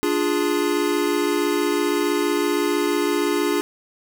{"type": "chord", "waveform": "square", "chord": "D diminished", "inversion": "none", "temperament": "equal", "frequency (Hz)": [293.7, 349.2, 415.3], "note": ["D4", "F4", "Ab4"], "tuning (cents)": [0, 0, 0], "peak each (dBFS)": -24, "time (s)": [0.03, 3.61], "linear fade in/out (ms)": 0, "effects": []}